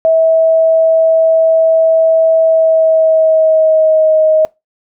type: tone with pitch glide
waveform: sine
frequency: 648 to 627.4 Hz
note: E5 to D#5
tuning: -30 to +14 cents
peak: -6 dBFS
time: 0.05-4.45 s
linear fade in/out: 0 ms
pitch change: -56 cents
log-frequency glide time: 2.42-4.2 s
effects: noise-tail reverb RT60 0.2 s tail -23 dB re dry